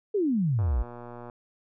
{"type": "exponential sweep", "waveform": "sine", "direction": "down", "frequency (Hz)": [440.2, 51.4], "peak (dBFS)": -22, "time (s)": [0.14, 0.83], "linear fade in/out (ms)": 10}
{"type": "click train", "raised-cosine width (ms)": 1, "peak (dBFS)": -28, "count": 86, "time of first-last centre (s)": [0.59, 1.298], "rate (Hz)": 120}
{"effects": []}